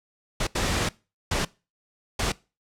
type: noise bursts at uneven times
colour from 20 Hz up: pink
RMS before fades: -25 dBFS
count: 4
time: 0.4-0.47 / 0.55-0.89 / 1.31-1.45 / 2.19-2.32 s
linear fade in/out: 5 ms
effects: noise-tail reverb RT60 0.3 s tail -22 dB re dry + low-pass 8000 Hz 12 dB/octave